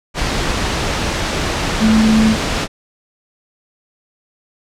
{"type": "tone in noise", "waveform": "sine", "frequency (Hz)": 219.5, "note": "A3", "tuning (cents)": -4, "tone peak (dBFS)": -9, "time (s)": [1.79, 2.36], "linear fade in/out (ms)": 50, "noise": "pink", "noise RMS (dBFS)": -18, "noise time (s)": [0.14, 2.68], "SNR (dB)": 6, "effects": ["low-pass 6000 Hz 12 dB/octave"]}